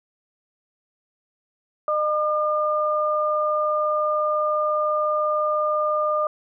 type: tone pair together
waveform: sine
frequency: 608.2 / 1206 Hz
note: D#5 / D6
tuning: -40 / +46 cents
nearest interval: octave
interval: 1186 cents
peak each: -22 dBFS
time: 1.88-6.27 s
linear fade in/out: 2 ms
effects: none